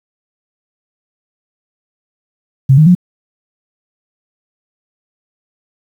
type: tone with pitch steps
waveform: sine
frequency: 134.2 / 155.05 / 179.14 Hz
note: C3 / D#3 / F3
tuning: +44 / -6 / +44 cents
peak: -3 dBFS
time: 2.69-2.951 s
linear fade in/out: 10 ms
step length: 87 ms
effects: 7-bit